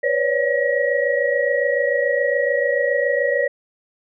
sine tone cluster, 491.4 / 550 / 577 / 1907 Hz, B4 / C#5 / D5 / A#6, -9 / -14 / -31 / +39 cents, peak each -22 dBFS, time 0.03-3.48 s, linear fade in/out 10 ms, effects none

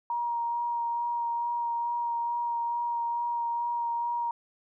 sine tone with vibrato, 944 Hz, A#5, 22 cents sharp, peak -27 dBFS, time 0.1-4.31 s, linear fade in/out 2 ms, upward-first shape sine, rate 2.3 Hz, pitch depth 12 cents each way, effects none

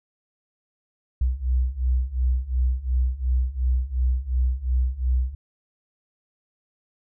sine beating tone pair, 61.5 / 64.3 Hz, B1 / C2, -7 / -30 cents, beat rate 2.8 Hz, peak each -24 / -22 dBFS, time 1.21-5.35 s, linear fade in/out 5 ms, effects none

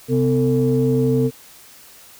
sine tone cluster, 132.6 / 252.3 / 449.1 Hz, C3 / B3 / A4, +23 / +37 / +35 cents, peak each -18 dBFS, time 0.08-1.31 s, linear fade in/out 50 ms, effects tanh soft clip ceiling -7 dBFS + white hiss -45 dBFS RMS until 2.19 s

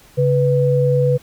sine tone pair together, 138.6 / 493.9 Hz, C#3 / B4, 0 / 0 cents, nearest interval octave + minor seventh, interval 2200 cents, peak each -15 dBFS, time 0.17-1.18 s, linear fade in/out 20 ms, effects pink hiss -48 dBFS RMS until 1.22 s

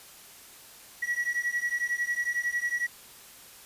triangle beating tone pair, 1923 / 1934 Hz, B6 / B6, -47 / -37 cents, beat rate 11 Hz, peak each -29 / -28 dBFS, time 1.02-2.87 s, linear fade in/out 10 ms, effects white hiss -50 dBFS RMS until 3.65 s + resampled to 32000 Hz

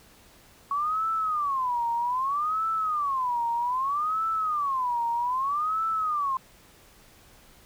sine tone with vibrato, 1110 Hz, C#6, 2 cents sharp, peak -24 dBFS, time 0.71-6.37 s, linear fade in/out 2 ms, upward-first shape sine, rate 0.63 Hz, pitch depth 300 cents each way, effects pink hiss -55 dBFS RMS until 7.65 s

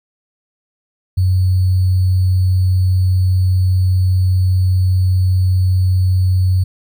sine tone with sample-and-hold, 92.5 Hz, F#2, in tune, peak -10 dBFS, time 1.17-6.64 s, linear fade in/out 10 ms, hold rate 4410 Hz, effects none

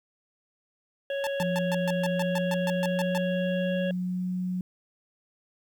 harmonic tone, 554.4 Hz, C#5, in tune, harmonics 1 / 3 / 5 / 6, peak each -28 / -38 / -42 / -44 dBFS, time 1.1-3.91 s, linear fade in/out 2 ms
sawtooth tone bursts, 880 Hz, A5, in tune, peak -26 dBFS, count 13, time 1.24-3.177 s, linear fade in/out 0 ms, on 29 ms, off 130 ms
sine tone with pitch glide, 174.61 to 182.45 Hz, F3 to F#3, 0 to -24 cents, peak -27 dBFS, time 1.4-4.61 s, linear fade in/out 2 ms, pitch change +76 cents, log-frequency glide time 2.1-4.28 s
effects 10-bit

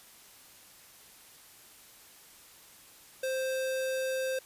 sine tone with sample-and-hold, 523.3 Hz, C5, in tune, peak -29 dBFS, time 3.23-4.39 s, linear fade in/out 5 ms, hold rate 2100 Hz, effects white hiss -55 dBFS RMS until 4.45 s + resampled to 32000 Hz

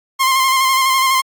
sawtooth tone with vibrato, 1056 Hz, C6, 16 cents sharp, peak -8 dBFS, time 0.19-1.22 s, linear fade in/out 20 ms, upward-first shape square, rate 12 Hz, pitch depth 26 cents each way, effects AAC 64 kbps

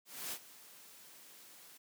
white noise with ADSR envelope, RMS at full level -40 dBFS, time 0.05-1.78 s, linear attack 270 ms, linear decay 64 ms, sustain -17 dB, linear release 15 ms, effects high-pass 150 Hz 12 dB/octave

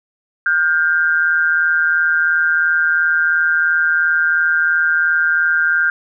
sine tone pair together, 1418.1 / 1581 Hz, F6 / G6, +26 / +14 cents, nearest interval major second, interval 188 cents, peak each -15 dBFS, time 0.46-5.9 s, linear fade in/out 2 ms, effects none

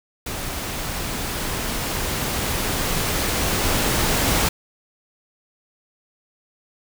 pink noise with level ramp, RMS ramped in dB -29 to -19 dBFS, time 0.26-4.49 s, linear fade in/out 5 ms, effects none

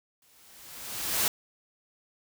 white noise with exponential growth, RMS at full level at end -24 dBFS, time 0.22-1.28 s, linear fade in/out 2 ms, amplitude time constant 230 ms, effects none

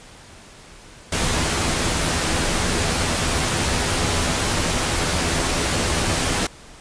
pink noise with comb filter, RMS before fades -21 dBFS, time 1.12-6.47 s, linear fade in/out 5 ms, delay 12 ms, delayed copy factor +0.5, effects pink hiss -44 dBFS RMS until 6.8 s + resampled to 22050 Hz

